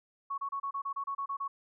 sine tone bursts, 1108.7 Hz, C#6, in tune, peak -32 dBFS, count 11, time 0.3-1.48 s, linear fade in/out 10 ms, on 80 ms, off 30 ms, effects none

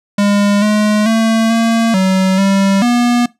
square tone with pitch steps, 203.2 / 211.2 / 224.4 / 228.1 / 189 / 195.7 / 241.3 Hz, G#3 / G#3 / A3 / A#3 / F#3 / G3 / B3, -38 / +29 / +34 / -37 / +37 / -3 / -40 cents, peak -10 dBFS, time 0.18-3.26 s, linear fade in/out 5 ms, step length 440 ms, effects noise-tail reverb RT60 0.2 s tail -21 dB re dry + low-pass 9000 Hz 12 dB/octave

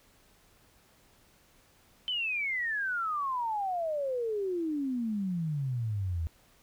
sine exponential sweep, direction down, 3084 to 78.4 Hz, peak -29 dBFS, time 2.08-6.27 s, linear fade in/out 0 ms, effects pink hiss -63 dBFS RMS until 6.62 s

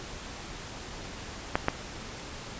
clicks, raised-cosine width 0.5 ms, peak -8 dBFS, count 2, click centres 1.555 / 1.684 s, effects pink hiss -41 dBFS RMS until 2.59 s + resampled to 16000 Hz

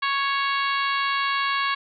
harmonic tone, 554.4 Hz, C#5, in tune, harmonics 2 / 3 / 4 / 5 / 6 / 7 / 8, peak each -24 / -28 / -30 / -32 / -34 / -35 / -36 dBFS, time 0.02-1.75 s, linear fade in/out 10 ms, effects none

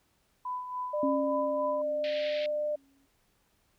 sine tone with tremolo, 999 Hz, B5, 20 cents sharp, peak -31 dBFS, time 0.45-1.82 s, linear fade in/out 5 ms, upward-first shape sine, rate 3.5 Hz, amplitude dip 55%
sine tone, 599 Hz, D5, 34 cents sharp, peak -28 dBFS, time 0.93-2.76 s, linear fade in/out 10 ms
sine tone with exponential decay, 274.6 Hz, C#4, 16 cents flat, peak -26 dBFS, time 1.03-3.06 s, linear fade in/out 2 ms, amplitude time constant 440 ms
pink band-pass noise, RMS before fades -41 dBFS, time 2.04-2.46 s, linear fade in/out 0 ms, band 1800 to 4400 Hz, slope 48 dB/octave
effects pink hiss -71 dBFS RMS until 3.78 s

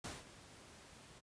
pink noise with ADSR envelope, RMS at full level -44 dBFS, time 0.04-1.21 s, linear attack 5 ms, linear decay 190 ms, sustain -14 dB, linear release 34 ms, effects high-pass 60 Hz 12 dB/octave + resampled to 22050 Hz

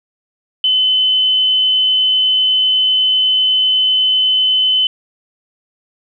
sine tone, 3036 Hz, F#7, 44 cents sharp, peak -10 dBFS, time 0.64-4.87 s, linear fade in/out 2 ms, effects none

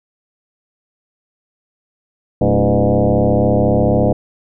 sine tone with frequency modulation, 190.9 Hz, G3, 46 cents flat, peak -10 dBFS, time 2.41-4.13 s, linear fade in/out 5 ms, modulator 104 Hz, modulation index 4.6, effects none

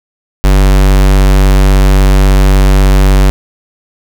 square tone, 48.18 Hz, G1, 29 cents flat, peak -4 dBFS, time 0.44-3.3 s, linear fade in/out 0 ms, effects none

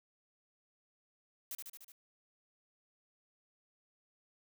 blue noise with echo, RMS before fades -42 dBFS, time 1.51-1.55 s, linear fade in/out 2 ms, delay 74 ms, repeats 5, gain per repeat -3 dB, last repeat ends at 1.92 s, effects none

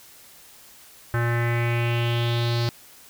square tone with low-pass filter sweep, 118.2 Hz, A#2, 24 cents sharp, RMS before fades -23 dBFS, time 1.14-2.69 s, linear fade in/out 0 ms, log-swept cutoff 1600 to 4600 Hz, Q 4.3, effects white hiss -49 dBFS RMS until 3.09 s

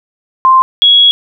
sine tone pair in turn, 1046.5 / 3334 Hz, C6 / G#7, 0 / +6 cents, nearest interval octave + minor sixth, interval 2006 cents, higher second, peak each -3 dBFS, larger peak neither, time 0.45-0.62 / 0.82-1.11 s, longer second, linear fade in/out 0 ms, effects none

